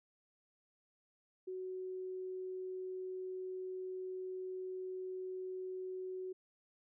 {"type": "tone", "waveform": "sine", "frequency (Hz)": 371.9, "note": "F#4", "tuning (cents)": 9, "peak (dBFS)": -40, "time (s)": [1.47, 6.33], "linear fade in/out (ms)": 10, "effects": []}